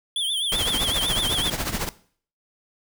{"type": "tone with vibrato", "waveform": "square", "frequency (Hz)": 3322, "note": "G#7", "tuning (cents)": 0, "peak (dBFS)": -23, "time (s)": [0.16, 1.5], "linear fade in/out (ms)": 2, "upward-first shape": "triangle", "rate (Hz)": 7.9, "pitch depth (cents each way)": 140}
{"type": "noise with tremolo", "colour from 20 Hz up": "pink", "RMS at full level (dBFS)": -24, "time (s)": [0.52, 1.89], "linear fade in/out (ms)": 0, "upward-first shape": "triangle", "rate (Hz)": 14, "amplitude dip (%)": 80}
{"effects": ["noise-tail reverb RT60 0.5 s tail -18 dB re dry"]}